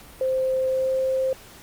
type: tone with pitch glide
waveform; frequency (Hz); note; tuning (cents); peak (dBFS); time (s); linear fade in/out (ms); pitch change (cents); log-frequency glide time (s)
sine; 522 to 525; C5 to C5; -4 to +6; -20; 0.21-1.33; 2; +10; 0.69-0.9
effects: pink hiss -46 dBFS RMS until 1.62 s + Opus 48 kbps